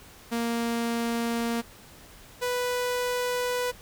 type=tone pair in turn; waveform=sawtooth; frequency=233.1 / 493.9 Hz; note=A#3 / B4; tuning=0 / 0 cents; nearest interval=octave + minor second; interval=1300 cents; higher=second; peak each=-22 dBFS; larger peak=neither; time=0.31-1.62 / 2.41-3.72 s; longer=neither; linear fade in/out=20 ms; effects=pink hiss -50 dBFS RMS until 3.81 s